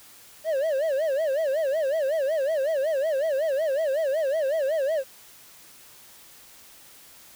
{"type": "tone with vibrato", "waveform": "triangle", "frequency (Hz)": 587.3, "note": "D5", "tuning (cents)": 0, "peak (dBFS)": -20, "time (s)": [0.44, 5.04], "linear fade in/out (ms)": 50, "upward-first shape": "sine", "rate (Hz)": 5.4, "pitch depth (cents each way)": 190, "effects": ["white hiss -50 dBFS RMS until 7.35 s"]}